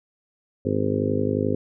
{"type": "harmonic tone with a mistuned harmonic", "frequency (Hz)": 51.4, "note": "G#1", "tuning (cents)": -17, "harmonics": [2, 3, 4, 5, 6, 7, 8, 9, 10], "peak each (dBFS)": [-28, -32, -31, -26, -32, -32, -27, -31, -30], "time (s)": [0.65, 1.55], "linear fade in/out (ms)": 5, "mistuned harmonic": 2, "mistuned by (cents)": -21, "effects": []}